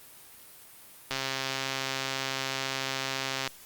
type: click train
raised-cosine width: 0.2 ms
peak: -13 dBFS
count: 318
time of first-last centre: 1.11-3.476 s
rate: 134 Hz
effects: white hiss -51 dBFS RMS until 3.65 s + Opus 32 kbps